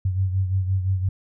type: beating tone pair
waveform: sine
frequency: 93.9 / 99.7 Hz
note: F#2 / G2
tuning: +26 / +30 cents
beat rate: 5.8 Hz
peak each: -20 / -28 dBFS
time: 0.05-1.09 s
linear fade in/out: 5 ms
effects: none